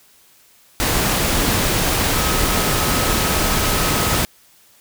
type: tone in noise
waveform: sine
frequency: 1276 Hz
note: D#6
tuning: 43 cents sharp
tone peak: -28 dBFS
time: 2.13-4.19 s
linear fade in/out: 0 ms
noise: pink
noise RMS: -18 dBFS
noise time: 0.8-4.25 s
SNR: -13 dB
effects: white hiss -52 dBFS RMS until 4.8 s